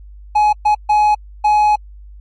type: tone bursts at uneven times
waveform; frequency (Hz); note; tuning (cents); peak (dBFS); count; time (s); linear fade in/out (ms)
triangle; 842; G#5; +24; -7; 4; 0.35-0.53 / 0.65-0.75 / 0.89-1.15 / 1.44-1.76; 10
effects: added 50 Hz sine -34 dBFS peak until 2.2 s + MP3 48 kbps